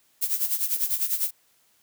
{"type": "noise with tremolo", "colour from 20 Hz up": "violet", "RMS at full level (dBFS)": -23, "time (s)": [0.21, 1.31], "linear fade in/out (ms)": 20, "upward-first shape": "sine", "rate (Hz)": 10, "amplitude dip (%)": 75, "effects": ["white hiss -64 dBFS RMS until 1.82 s", "high-pass 80 Hz 12 dB/octave"]}